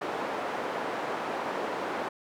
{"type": "band-pass noise", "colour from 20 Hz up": "white", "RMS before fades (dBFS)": -33, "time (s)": [0.01, 2.09], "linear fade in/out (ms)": 10, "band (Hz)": [310, 940], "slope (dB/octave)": 12, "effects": []}